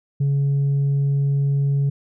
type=tone; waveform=sine; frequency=140 Hz; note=C#3; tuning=18 cents sharp; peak=-14 dBFS; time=0.2-1.9 s; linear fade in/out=10 ms; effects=tanh soft clip ceiling -15 dBFS